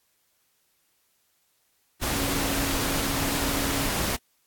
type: tone in noise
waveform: sine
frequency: 276.8 Hz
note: C#4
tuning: 2 cents flat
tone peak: -31 dBFS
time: 2.11-3.87 s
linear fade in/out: 20 ms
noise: pink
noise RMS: -27 dBFS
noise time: 2.01-4.17 s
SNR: -7 dB
effects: white hiss -69 dBFS RMS until 4.46 s + AAC 64 kbps